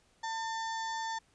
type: harmonic tone with a mistuned harmonic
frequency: 899 Hz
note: A5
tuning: 37 cents sharp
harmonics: 1 / 2 / 4 / 5 / 6 / 7 / 8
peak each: -35 / -41 / -47 / -49 / -51 / -52 / -53 dBFS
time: 0.23-1.19 s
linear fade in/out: 10 ms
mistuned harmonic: 4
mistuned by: -43 cents
effects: pink hiss -68 dBFS RMS until 1.34 s + resampled to 22050 Hz